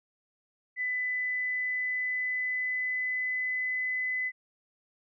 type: tone with pitch glide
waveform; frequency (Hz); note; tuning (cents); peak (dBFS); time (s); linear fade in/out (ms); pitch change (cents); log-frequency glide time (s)
sine; 2000 to 2013; B6 to B6; +21 to +33; -28; 0.76-4.32; 50; +12; 1.12-3.77
effects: none